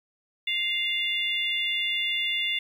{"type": "harmonic tone", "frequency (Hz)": 698.5, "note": "F5", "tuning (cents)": 0, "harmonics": [3, 4, 5], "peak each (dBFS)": [-29, -29, -29], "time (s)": [0.47, 2.59], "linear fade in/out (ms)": 5, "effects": ["9-bit"]}